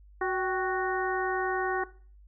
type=harmonic tone with a mistuned harmonic; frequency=370 Hz; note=F#4; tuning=in tune; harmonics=1 / 2 / 3 / 4 / 5; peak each=-29 / -32 / -34 / -35 / -36 dBFS; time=0.21-1.84 s; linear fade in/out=5 ms; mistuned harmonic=2; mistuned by=+72 cents; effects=noise-tail reverb RT60 0.4 s tail -17 dB re dry + added 50 Hz sine -51 dBFS peak until 2.27 s

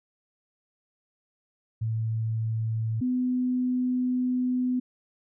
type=tone pair in turn; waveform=sine; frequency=111.7 / 251.4 Hz; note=A2 / B3; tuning=+27 / +31 cents; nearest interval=octave + major second; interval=1404 cents; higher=second; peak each=-25 / -23 dBFS; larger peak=second; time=1.81-3.01 / 3.01-4.8 s; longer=second; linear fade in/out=10 ms; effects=none

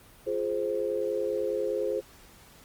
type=chord; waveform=sine; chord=F minor; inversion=none; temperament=just; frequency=349.2 / 419.1 / 523.8 Hz; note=F4 / Ab4 / C5; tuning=0 / +16 / +2 cents; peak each=-34 / -30 / -30 dBFS; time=0.26-2.01 s; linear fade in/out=20 ms; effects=pink hiss -54 dBFS RMS until 2.64 s + Opus 32 kbps

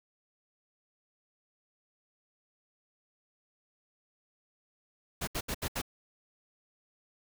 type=noise bursts; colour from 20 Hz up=pink; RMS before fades=-34 dBFS; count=5; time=5.21-5.818 s; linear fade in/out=10 ms; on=64 ms; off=72 ms; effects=none

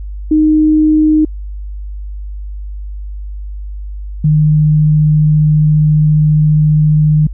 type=tone pair in turn; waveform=sine; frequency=308.8 / 152.45 Hz; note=D#4 / D#3; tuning=-13 / -35 cents; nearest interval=octave; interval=1222 cents; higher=first; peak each=-6 dBFS; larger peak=neither; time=0.31-1.25 / 4.24-7.27 s; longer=second; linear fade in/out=5 ms; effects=added 50 Hz sine -21 dBFS peak until 7.33 s

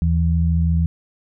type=tone pair together; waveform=sine; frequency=79.6 / 165.77 Hz; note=D#2 / E3; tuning=+40 / +10 cents; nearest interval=octave + minor second; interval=1270 cents; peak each=-16 / -19 dBFS; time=0.02-0.86 s; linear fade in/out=0 ms; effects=none

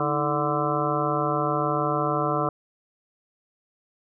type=harmonic tone with a mistuned harmonic; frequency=146.83 Hz; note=D3; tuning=in tune; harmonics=1 / 2 / 3 / 4 / 5 / 7 / 8 / 9; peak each=-30 / -30 / -30 / -30 / -30 / -30 / -30 / -30 dBFS; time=0-2.49 s; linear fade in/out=2 ms; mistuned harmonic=2; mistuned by=+120 cents; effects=none

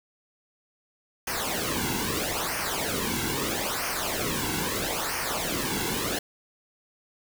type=noise with flanger; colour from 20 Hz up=pink; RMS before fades=-29 dBFS; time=1.27-6.19 s; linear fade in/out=5 ms; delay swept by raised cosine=0.26 to 1.66 ms; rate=0.77 Hz; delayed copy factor=-0.75; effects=none

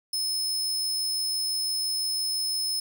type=tone with amplitude modulation; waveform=sawtooth; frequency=5200 Hz; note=E8; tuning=24 cents flat; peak=-22 dBFS; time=0.13-2.8 s; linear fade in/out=5 ms; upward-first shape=sine; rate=85.9 Hz; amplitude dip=30%; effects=none

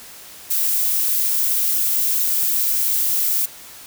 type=noise; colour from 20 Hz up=violet; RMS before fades=-19 dBFS; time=0.5-3.46 s; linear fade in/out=10 ms; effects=white hiss -40 dBFS RMS until 3.86 s

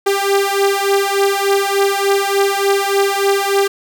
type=beating tone pair; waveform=sawtooth; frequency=394.9 / 398.3 Hz; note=G4 / G4; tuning=+13 / +28 cents; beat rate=3.4 Hz; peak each=-12 dBFS; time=0.06-3.68 s; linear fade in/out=10 ms; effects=none

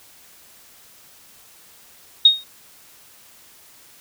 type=tone with exponential decay; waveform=sine; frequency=3729 Hz; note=A#7; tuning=in tune; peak=-4 dBFS; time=2.25-2.44 s; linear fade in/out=5 ms; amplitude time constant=41 ms; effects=white hiss -49 dBFS RMS until 4 s

